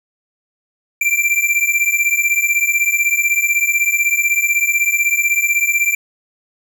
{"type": "beating tone pair", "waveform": "square", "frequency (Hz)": [2349, 2365], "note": ["D7", "D7"], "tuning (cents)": [0, 12], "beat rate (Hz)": 16, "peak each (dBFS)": -17, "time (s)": [1.01, 5.95], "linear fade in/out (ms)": 5, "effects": []}